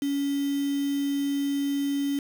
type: tone with quantisation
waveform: sine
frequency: 281.2 Hz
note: C#4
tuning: 25 cents sharp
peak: -24 dBFS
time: 0.02-2.19 s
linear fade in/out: 2 ms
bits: 6
effects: none